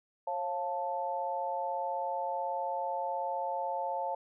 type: chord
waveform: sine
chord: Db augmented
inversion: none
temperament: equal with one note detuned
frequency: 542.6 / 698.5 / 880 Hz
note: Db5 / F5 / A5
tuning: -37 / 0 / 0 cents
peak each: -37 / -37 / -34 dBFS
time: 0.27-4.15 s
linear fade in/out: 5 ms
effects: none